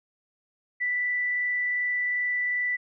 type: tone with frequency modulation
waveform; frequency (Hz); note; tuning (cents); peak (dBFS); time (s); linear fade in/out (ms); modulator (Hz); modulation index
sine; 1975.5; B6; 0; -24; 0.8-2.77; 20; 22.6; 0.41
effects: none